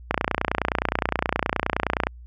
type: click train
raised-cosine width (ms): 0.5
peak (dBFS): -5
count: 59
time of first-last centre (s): 0.11-2.069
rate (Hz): 29.6
effects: added 60 Hz sine -40 dBFS peak until 2.26 s